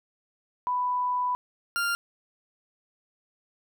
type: tone pair in turn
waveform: sine / 40% pulse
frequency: 992 / 1396.2 Hz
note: B5 / F6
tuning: +7 / -1 cents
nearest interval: tritone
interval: 592 cents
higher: second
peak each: -24 dBFS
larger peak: neither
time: 0.67-1.35 / 1.76-1.95 s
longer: first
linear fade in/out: 0 ms
effects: none